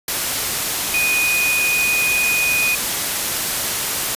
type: tone in noise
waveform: sine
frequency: 2480 Hz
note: D#7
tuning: 6 cents flat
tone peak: -16 dBFS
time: 0.94-2.75 s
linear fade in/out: 2 ms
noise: white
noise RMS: -21 dBFS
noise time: 0.08-4.15 s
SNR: +2 dB
effects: resampled to 32000 Hz